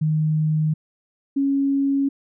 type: tone pair in turn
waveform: sine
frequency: 155.1 / 276.4 Hz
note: D#3 / C#4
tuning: -5 / -5 cents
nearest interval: minor seventh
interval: 1000 cents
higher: second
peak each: -17 dBFS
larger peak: neither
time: 0.01-0.74 / 1.36-2.09 s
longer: neither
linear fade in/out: 10 ms
effects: none